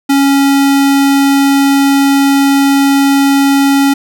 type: tone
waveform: square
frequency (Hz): 277.2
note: C#4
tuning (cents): 0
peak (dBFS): -7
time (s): 0.09-3.94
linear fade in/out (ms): 10
effects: none